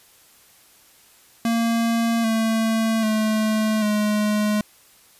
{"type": "tone with pitch steps", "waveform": "square", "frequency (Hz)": [230.3, 223.5, 216.9, 210.5], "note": ["A#3", "A3", "A3", "G#3"], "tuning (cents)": [-21, 27, -25, 24], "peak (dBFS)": -19, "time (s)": [1.45, 4.61], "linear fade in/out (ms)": 2, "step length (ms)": 790, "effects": ["white hiss -53 dBFS RMS until 5.19 s", "resampled to 32000 Hz"]}